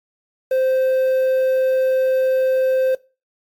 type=tone with quantisation; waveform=triangle; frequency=521 Hz; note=C5; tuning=7 cents flat; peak=-13 dBFS; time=0.51-2.95 s; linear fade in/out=5 ms; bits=7; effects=noise-tail reverb RT60 0.3 s tail -21 dB re dry + AAC 64 kbps

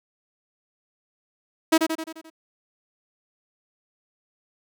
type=tone with echo; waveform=sawtooth; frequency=321.4 Hz; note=E4; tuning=44 cents flat; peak=-10 dBFS; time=1.72-1.78 s; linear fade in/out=10 ms; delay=87 ms; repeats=6; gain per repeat=-5 dB; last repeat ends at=2.302 s; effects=none

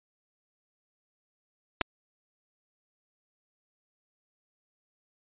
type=clicks; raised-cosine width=0.3 ms; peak=-9 / -12 dBFS; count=2; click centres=1.812 / 1.815 s; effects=resampled to 8000 Hz

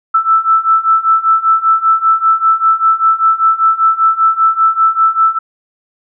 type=beating tone pair; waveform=sine; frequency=1318.5 / 1323.6 Hz; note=E6 / E6; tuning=0 / +7 cents; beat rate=5.1 Hz; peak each=-12 / -10 dBFS; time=0.14-5.39 s; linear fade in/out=10 ms; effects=none

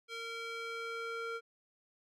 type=tone with band-pass filter sweep; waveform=square; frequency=460 Hz; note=A#4; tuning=23 cents flat; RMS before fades=-41 dBFS; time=0.08-1.41 s; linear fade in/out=50 ms; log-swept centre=2800 to 1300 Hz; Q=1.1; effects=none

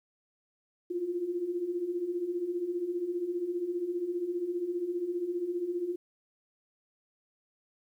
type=beating tone pair; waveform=sine; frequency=339 / 354 Hz; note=E4 / F4; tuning=+49 / +23 cents; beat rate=15 Hz; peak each=-37 / -31 dBFS; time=0.9-5.96 s; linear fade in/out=10 ms; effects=11-bit

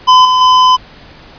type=tone with level steps; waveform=square; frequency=1015 Hz; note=B5; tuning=47 cents sharp; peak=-3 / -8 / -5 dBFS; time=0.07-0.77 s; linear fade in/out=20 ms; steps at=0.25 / 0.41 s; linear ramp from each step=2 ms; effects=pink hiss -37 dBFS RMS until 1.38 s + resampled to 11025 Hz

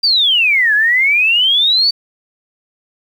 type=exponential two-way sweep; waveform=sine; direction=down then up; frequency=4797 to 1655 to 4609 Hz; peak=-9 dBFS; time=0.03-1.91 s; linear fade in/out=10 ms; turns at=0.74 s; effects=7-bit

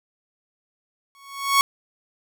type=tone with exponential growth; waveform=sawtooth; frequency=1108.7 Hz; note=C#6; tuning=in tune; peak=-8 dBFS; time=1.15-1.61 s; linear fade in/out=0 ms; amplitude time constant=99 ms; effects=none

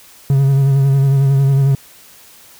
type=tone with vibrato; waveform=triangle; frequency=137.1 Hz; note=C#3; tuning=19 cents flat; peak=-7 dBFS; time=0.3-1.75 s; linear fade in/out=2 ms; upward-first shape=sine; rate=11 Hz; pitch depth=33 cents each way; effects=white hiss -43 dBFS RMS until 2.59 s

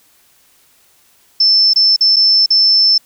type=tone with dropouts; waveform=sine; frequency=5300 Hz; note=E8; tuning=9 cents sharp; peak=-7 dBFS; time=1.4-2.98 s; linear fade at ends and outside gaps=5 ms; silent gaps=1.735-1.759 / 1.963-2.008 / 2.161-2.165 / 2.461-2.504 s; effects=white hiss -52 dBFS RMS until 3.05 s

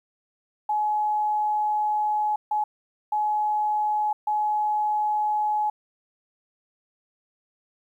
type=tone bursts at uneven times; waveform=sine; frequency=846 Hz; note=G#5; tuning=32 cents sharp; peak=-21 dBFS; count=4; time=0.69-2.36 / 2.51-2.64 / 3.12-4.13 / 4.27-5.7 s; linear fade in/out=5 ms; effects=10-bit

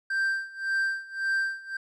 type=tone with tremolo; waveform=triangle; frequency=1572 Hz; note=G6; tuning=4 cents sharp; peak=-21 dBFS; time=0.1-1.77 s; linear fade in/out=5 ms; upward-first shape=sine; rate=1.8 Hz; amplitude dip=90%; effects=resampled to 24000 Hz

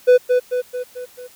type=tone with echo; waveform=triangle; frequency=497.7 Hz; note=B4; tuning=13 cents sharp; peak=-5 dBFS; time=0.07-0.18 s; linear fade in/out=20 ms; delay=220 ms; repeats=5; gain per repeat=-5 dB; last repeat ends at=1.28 s; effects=white hiss -48 dBFS RMS until 1.35 s

